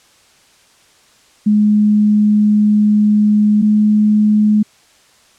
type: tone pair in turn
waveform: sine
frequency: 210 / 211.5 Hz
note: G#3 / G#3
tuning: +19 / +32 cents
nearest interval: unison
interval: 13 cents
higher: second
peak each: -8 dBFS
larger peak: neither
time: 1.46-3.62 / 3.62-4.63 s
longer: first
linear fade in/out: 10 ms
effects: white hiss -50 dBFS RMS until 5.38 s + low-pass 8000 Hz 12 dB/octave